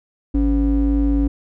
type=ring-modulated tone; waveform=triangle; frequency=115.3 Hz; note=A#2; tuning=19 cents flat; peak=-9 dBFS; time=0.34-1.28 s; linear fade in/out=10 ms; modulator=167 Hz; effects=none